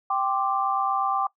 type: chord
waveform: sine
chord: G suspended fourth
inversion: none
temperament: equal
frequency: 784 / 1046.5 / 1174.7 Hz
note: G5 / C6 / D6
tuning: 0 / 0 / 0 cents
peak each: -25 / -30 / -25 dBFS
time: 0.1-1.27 s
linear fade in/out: 5 ms
effects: noise-tail reverb RT60 0.1 s tail -20 dB re dry

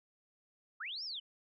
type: linear two-way sweep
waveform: sine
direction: up then down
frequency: 1138 to 5588 to 2923 Hz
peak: -39 dBFS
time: 0.8-1.2 s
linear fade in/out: 10 ms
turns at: 1.04 s
effects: none

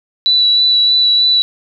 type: tone with vibrato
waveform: sine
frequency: 3951 Hz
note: B7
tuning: in tune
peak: -8 dBFS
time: 0.26-1.42 s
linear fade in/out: 0 ms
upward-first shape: sine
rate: 3.2 Hz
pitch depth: 12 cents each way
effects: none

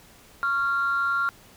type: tone pair together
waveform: sine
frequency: 1108.7 / 1387.6 Hz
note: C#6 / F6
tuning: 0 / -12 cents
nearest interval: major third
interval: 388 cents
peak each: -28 / -21 dBFS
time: 0.43-1.29 s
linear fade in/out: 0 ms
effects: tanh soft clip ceiling -17 dBFS + pink hiss -52 dBFS RMS until 1.56 s

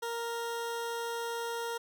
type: tone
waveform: 20% pulse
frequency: 466.2 Hz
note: A#4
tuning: in tune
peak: -29 dBFS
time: 0.02-1.78 s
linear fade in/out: 10 ms
effects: none

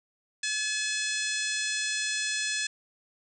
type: harmonic tone with a mistuned harmonic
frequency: 856 Hz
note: A5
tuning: 48 cents flat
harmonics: 2 / 3 / 4 / 5 / 6 / 7 / 8 / 9 / 10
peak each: -33 / -35 / -36 / -37 / -38 / -38 / -39 / -40 / -40 dBFS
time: 0.43-2.67 s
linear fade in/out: 5 ms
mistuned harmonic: 5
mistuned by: -37 cents
effects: none

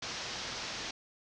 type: low-pass noise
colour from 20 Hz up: white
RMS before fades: -40 dBFS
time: 0.02-0.91 s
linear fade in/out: 5 ms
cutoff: 6100 Hz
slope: 48 dB/octave
effects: none

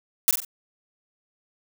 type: noise with echo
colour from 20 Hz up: blue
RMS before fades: -17 dBFS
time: 0.28-0.31 s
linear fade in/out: 0 ms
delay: 46 ms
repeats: 3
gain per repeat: -7 dB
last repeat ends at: 0.448 s
effects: none

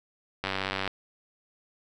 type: click train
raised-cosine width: 0.3 ms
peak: -13 dBFS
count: 43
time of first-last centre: 0.44-0.877 s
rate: 96.2 Hz
effects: none

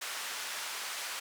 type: band-pass noise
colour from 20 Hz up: pink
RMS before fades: -39 dBFS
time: 0.01-1.2 s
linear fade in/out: 10 ms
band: 1100 to 11000 Hz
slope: 12 dB/octave
effects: none

